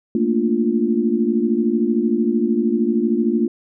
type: chord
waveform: sine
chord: Bb major seventh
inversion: third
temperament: equal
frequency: 220 / 233.1 / 293.7 / 349.2 Hz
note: A3 / Bb3 / D4 / F4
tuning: 0 / 0 / 0 / 0 cents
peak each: -21 / -19 / -24 / -21 dBFS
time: 0.15-3.48 s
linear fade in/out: 2 ms
effects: none